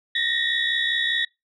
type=tone cluster; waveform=sine; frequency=1836 / 1901 / 3458 / 3797 Hz; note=A#6 / A#6 / A7 / A#7; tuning=-27 / +33 / -31 / +31 cents; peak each=-26 dBFS; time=0.15-1.25 s; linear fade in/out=5 ms; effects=noise-tail reverb RT60 0.2 s tail -24 dB re dry + tanh soft clip ceiling -11 dBFS